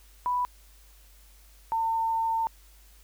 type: tone pair in turn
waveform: sine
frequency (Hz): 987.8 / 903.3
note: B5 / A5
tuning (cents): 0 / +45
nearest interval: major second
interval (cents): 155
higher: first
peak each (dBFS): -24 / -24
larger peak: neither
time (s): 0.26-0.45 / 1.72-2.47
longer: second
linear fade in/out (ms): 0
effects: added 50 Hz sine -53 dBFS peak until 3.03 s + white hiss -59 dBFS RMS until 3.03 s